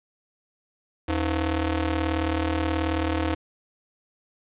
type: ring-modulated tone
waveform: sawtooth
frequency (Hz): 199.4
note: G3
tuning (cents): +30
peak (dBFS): -16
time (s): 1.08-3.35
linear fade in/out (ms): 10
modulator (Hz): 119
effects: resampled to 8000 Hz + 8-bit